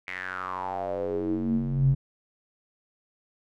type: tone with band-pass filter sweep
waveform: square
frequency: 46.25 Hz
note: F#1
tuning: in tune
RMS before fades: -28 dBFS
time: 0.07-1.95 s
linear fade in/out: 10 ms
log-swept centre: 2200 to 120 Hz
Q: 6.9
effects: none